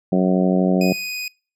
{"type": "harmonic tone", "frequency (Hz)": 92.5, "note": "F#2", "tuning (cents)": 0, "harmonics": [2, 3, 4, 5, 6, 7, 8], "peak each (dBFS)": [-16, -22, -23, -27, -25, -26, -30], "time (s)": [0.12, 0.93], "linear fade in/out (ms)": 5}
{"type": "tone", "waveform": "25% pulse", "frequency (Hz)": 2491, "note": "D#7", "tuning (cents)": 1, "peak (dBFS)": -21, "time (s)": [0.81, 1.28], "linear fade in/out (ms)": 2}
{"effects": ["noise-tail reverb RT60 0.4 s tail -26 dB re dry", "resampled to 32000 Hz"]}